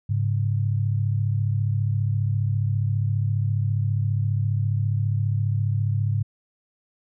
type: tone pair together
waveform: sine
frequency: 103.83 / 138.6 Hz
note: G#2 / C#3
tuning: 0 / 0 cents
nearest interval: perfect fourth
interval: 500 cents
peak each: -21 / -26 dBFS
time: 0.09-6.23 s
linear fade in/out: 10 ms
effects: none